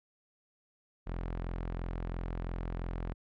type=tone; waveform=sawtooth; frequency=42.95 Hz; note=F1; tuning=28 cents flat; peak=-31 dBFS; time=1.06-3.14 s; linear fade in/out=20 ms; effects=low-pass 2000 Hz 12 dB/octave